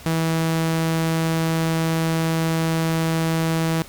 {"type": "tone", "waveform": "sawtooth", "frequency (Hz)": 162.7, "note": "E3", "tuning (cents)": -22, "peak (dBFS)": -15, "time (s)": [0.06, 3.82], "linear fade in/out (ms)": 0, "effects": ["pink hiss -42 dBFS RMS until 3.88 s"]}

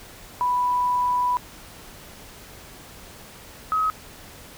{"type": "tone pair in turn", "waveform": "sine", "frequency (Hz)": [987.8, 1273], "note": ["B5", "D#6"], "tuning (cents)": [0, 39], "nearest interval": "major third", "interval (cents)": 439, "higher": "second", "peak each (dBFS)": -19, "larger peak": "neither", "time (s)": [[0.41, 1.37], [3.72, 3.9]], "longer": "first", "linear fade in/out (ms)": 0, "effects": ["pink hiss -44 dBFS RMS until 4.57 s"]}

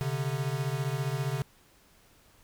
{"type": "beating tone pair", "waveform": "square", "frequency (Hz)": [130.81, 145.81], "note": ["C3", "D3"], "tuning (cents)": [0, -12], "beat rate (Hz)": 15, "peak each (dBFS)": [-32, -33], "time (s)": [0.01, 1.42], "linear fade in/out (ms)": 0, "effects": ["pink hiss -61 dBFS RMS until 2.43 s"]}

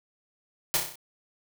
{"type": "noise with echo", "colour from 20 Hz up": "white", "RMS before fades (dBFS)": -24, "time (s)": [0.74, 0.77], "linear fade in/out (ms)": 0, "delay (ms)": 31, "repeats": 6, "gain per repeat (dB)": -4, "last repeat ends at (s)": 0.956, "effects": []}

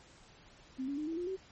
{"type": "tone with pitch steps", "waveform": "sine", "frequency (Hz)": [261.2, 281.6, 303.5, 327.2, 352.7, 380.2], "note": ["C4", "C#4", "D#4", "E4", "F4", "F#4"], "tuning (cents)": [-3, 27, -43, -13, 17, 47], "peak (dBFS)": -34, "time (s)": [0.78, 1.368], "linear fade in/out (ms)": 20, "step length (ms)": 98, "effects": ["pink hiss -59 dBFS RMS until 1.51 s", "MP3 32 kbps"]}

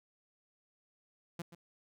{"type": "tone with echo", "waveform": "sawtooth", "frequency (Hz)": 170.5, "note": "F3", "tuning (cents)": -41, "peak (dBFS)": -34, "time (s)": [1.39, 1.42], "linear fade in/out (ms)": 5, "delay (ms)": 130, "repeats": 1, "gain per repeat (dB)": -13, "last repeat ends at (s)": 1.55, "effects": []}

